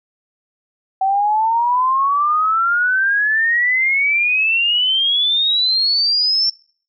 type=exponential sweep; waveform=sine; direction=up; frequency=760 to 5440 Hz; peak=-13 dBFS; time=1.01-6.5 s; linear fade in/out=5 ms; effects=noise-tail reverb RT60 0.5 s tail -25 dB re dry